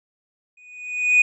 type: tone with exponential growth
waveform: triangle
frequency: 2477 Hz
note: D#7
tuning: 8 cents flat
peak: -7 dBFS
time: 0.57-1.22 s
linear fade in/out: 5 ms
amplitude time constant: 140 ms
effects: tanh soft clip ceiling -6 dBFS + resampled to 24000 Hz